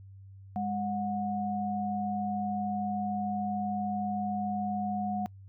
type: tone pair together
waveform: sine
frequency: 204.5 / 728.8 Hz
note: G#3 / F#5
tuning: -26 / -26 cents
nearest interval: octave + minor seventh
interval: 2200 cents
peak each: -32 / -32 dBFS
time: 0.56-5.26 s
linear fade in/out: 0 ms
effects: noise-tail reverb RT60 0.1 s tail -25 dB re dry + added 97 Hz sine -47 dBFS peak until 5.48 s